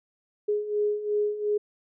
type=beating tone pair; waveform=sine; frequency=415.3 / 418.1 Hz; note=G#4 / G#4; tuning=0 / +12 cents; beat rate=2.8 Hz; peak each=-30 / -25 dBFS; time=0.48-1.58 s; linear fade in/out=10 ms; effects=none